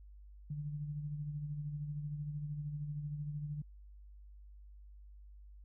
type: tone with tremolo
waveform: sine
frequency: 147.7 Hz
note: D3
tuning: 10 cents sharp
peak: -36 dBFS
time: 0.5-3.62 s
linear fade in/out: 5 ms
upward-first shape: sine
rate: 13 Hz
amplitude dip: 45%
effects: added 50 Hz sine -52 dBFS peak until 5.64 s